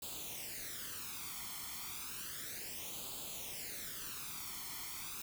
white noise with flanger, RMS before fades -45 dBFS, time 0.02-5.22 s, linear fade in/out 5 ms, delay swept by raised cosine 0.26 to 0.93 ms, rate 0.32 Hz, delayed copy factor +0.75, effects none

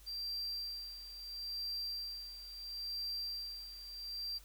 triangle tone with tremolo, 4715 Hz, D8, 6 cents sharp, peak -36 dBFS, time 0.06-4.39 s, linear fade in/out 20 ms, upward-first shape sine, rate 0.74 Hz, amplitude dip 70%, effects added 50 Hz sine -57 dBFS peak until 4.44 s + white hiss -62 dBFS RMS until 4.44 s

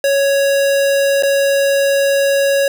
square tone with dropouts, 555 Hz, C#5, 2 cents sharp, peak -12 dBFS, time 0.04-2.68 s, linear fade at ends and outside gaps 2 ms, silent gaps 1.225-1.233 s, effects none

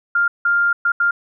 sine tone bursts at uneven times, 1400 Hz, F6, 4 cents sharp, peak -13 dBFS, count 4, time 0.15-0.28 / 0.45-0.73 / 0.85-0.92 / 1-1.11 s, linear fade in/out 5 ms, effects none

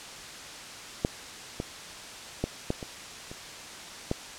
clicks, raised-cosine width 2 ms, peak -10 / -17 / -13 / -13 / -23 / -27 / -13 dBFS, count 7, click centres 1.049 / 1.601 / 2.44 / 2.704 / 2.828 / 3.315 / 4.114 s, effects white hiss -42 dBFS RMS until 4.38 s + low-pass 7000 Hz 12 dB/octave

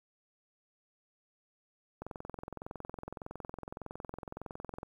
click train, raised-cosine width 1 ms, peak -27 dBFS, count 62, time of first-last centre 2.02-4.831 s, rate 21.7 Hz, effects 10-bit

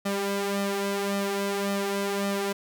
sawtooth tone with flanger, 199.3 Hz, G3, 29 cents sharp, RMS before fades -28 dBFS, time 0.05-2.53 s, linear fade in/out 10 ms, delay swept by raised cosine 1.6 to 3.1 ms, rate 1.8 Hz, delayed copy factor +0.7, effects none

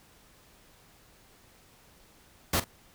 pink noise with echo, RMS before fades -26 dBFS, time 2.53-2.6 s, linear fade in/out 5 ms, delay 43 ms, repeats 1, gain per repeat -15 dB, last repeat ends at 2.643 s, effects pink hiss -59 dBFS RMS until 2.94 s

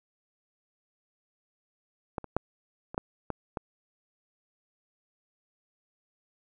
clicks, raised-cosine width 1 ms, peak -17 / -26 / -11 / -25 / -13 / -17 / -18 dBFS, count 7, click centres 2.182 / 2.243 / 2.366 / 2.945 / 2.979 / 3.303 / 3.572 s, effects none

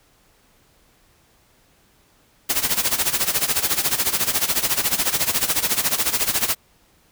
white noise with tremolo, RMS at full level -18 dBFS, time 2.49-6.55 s, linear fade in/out 10 ms, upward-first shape sine, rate 14 Hz, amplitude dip 80%, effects pink hiss -58 dBFS RMS until 7.11 s

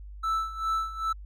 triangle tone with tremolo, 1318.5 Hz, E6, in tune, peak -22 dBFS, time 0.23-1.13 s, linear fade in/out 10 ms, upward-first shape sine, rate 2.5 Hz, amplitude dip 80%, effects added 50 Hz sine -40 dBFS peak until 1.25 s

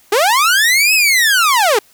sawtooth linear two-way sweep, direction up then down, 380 to 2618 to 380 Hz, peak -6 dBFS, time 0.12-1.79 s, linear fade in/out 5 ms, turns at 0.94 s, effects white hiss -50 dBFS RMS until 1.93 s

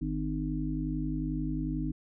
harmonic tone, 51.2 Hz, G#1, 24 cents flat, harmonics 1 / 3 / 5 / 6, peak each -35 / -35 / -35 / -35 dBFS, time 0.01-1.92 s, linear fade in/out 10 ms, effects none

